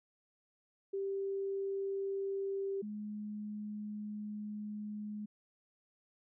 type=tone pair in turn; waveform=sine; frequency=392 / 209.9 Hz; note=G4 / G#3; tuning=0 / +19 cents; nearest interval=major seventh; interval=1081 cents; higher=first; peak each=-34 / -39 dBFS; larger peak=first; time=0.93-2.82 / 2.82-5.26 s; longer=second; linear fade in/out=10 ms; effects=none